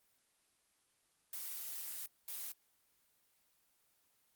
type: noise bursts at uneven times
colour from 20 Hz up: blue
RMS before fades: -44 dBFS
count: 2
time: 1.33-2.06 / 2.28-2.52 s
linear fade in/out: 2 ms
effects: white hiss -75 dBFS RMS until 4.35 s + Opus 24 kbps